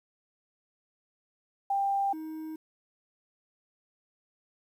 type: tone pair in turn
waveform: sine / triangle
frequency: 792 / 315 Hz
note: G5 / D#4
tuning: +18 / +21 cents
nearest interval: octave + major third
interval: 1597 cents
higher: first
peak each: -25 / -34 dBFS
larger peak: first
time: 1.7-2.13 / 2.13-2.56 s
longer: neither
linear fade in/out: 5 ms
effects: 10-bit